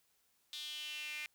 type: tone with high-pass filter sweep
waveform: sawtooth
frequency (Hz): 300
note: D4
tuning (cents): +37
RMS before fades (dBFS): -44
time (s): 0.53-1.26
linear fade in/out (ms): 0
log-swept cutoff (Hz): 3600 to 2300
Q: 5.7
effects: white hiss -75 dBFS RMS until 1.34 s